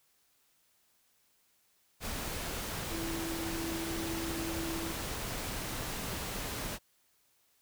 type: tone in noise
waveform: sine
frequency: 330 Hz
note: E4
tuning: 2 cents sharp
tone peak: -37 dBFS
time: 2.9-4.95 s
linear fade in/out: 50 ms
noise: pink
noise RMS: -38 dBFS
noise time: 2-6.79 s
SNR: -2 dB
effects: white hiss -71 dBFS RMS until 7.61 s